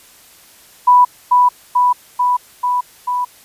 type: tone with echo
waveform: sine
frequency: 987.8 Hz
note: B5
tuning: in tune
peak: -5 dBFS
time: 0.87-1.05 s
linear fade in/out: 10 ms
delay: 440 ms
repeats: 5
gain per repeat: -2 dB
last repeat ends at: 3.25 s
effects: white hiss -45 dBFS RMS until 3.44 s + resampled to 32000 Hz